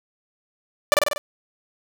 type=tone with echo; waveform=sawtooth; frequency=587.3 Hz; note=D5; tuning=in tune; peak=-7 dBFS; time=0.92-0.94 s; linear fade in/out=0 ms; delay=48 ms; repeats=5; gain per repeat=-3 dB; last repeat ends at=1.18 s; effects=none